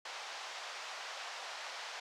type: band-pass noise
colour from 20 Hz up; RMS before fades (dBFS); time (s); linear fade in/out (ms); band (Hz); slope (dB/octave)
pink; -45; 0.05-2; 5; 650 to 6000; 24
effects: none